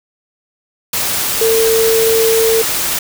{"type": "tone in noise", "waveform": "sine", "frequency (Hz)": 450, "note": "A4", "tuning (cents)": 39, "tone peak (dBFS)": -10, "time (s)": [1.41, 2.62], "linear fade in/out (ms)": 5, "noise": "white", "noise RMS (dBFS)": -17, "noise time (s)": [0.93, 2.99], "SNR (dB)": 4, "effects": []}